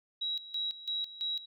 sine tone with tremolo, 3866 Hz, B7, 38 cents flat, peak -31 dBFS, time 0.21-1.46 s, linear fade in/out 10 ms, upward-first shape square, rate 3 Hz, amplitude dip 80%, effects none

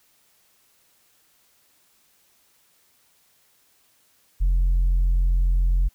sine tone with tanh clipping, 43.65 Hz, F1, in tune, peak -17 dBFS, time 4.4-5.89 s, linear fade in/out 20 ms, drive 1 dB, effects white hiss -62 dBFS RMS until 5.94 s

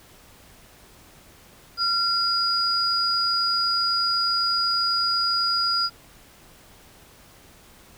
sine tone pair together, 1374 / 4896 Hz, F6 / D#8, -29 / -29 cents, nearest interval octave + minor seventh, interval 2200 cents, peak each -24 / -21 dBFS, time 1.77-5.9 s, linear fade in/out 50 ms, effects tanh soft clip ceiling -12 dBFS + pink hiss -51 dBFS RMS until 7.97 s

